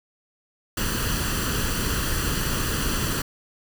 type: noise with comb filter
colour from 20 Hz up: pink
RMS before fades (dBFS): -25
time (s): 0.77-3.22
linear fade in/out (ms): 5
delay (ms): 0.67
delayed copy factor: +0.65
effects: none